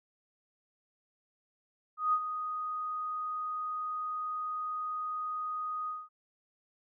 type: tone with ADSR envelope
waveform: sine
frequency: 1244.5 Hz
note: D#6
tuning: in tune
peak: -23 dBFS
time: 1.97-6.09 s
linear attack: 160 ms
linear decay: 60 ms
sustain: -10 dB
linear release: 210 ms
effects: none